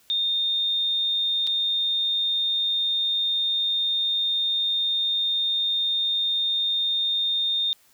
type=tone with dropouts; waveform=sine; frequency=3649 Hz; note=A#7; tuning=38 cents flat; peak=-21 dBFS; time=0.1-7.73 s; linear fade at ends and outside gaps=0 ms; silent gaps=1.468-1.473 s; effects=white hiss -59 dBFS RMS until 7.93 s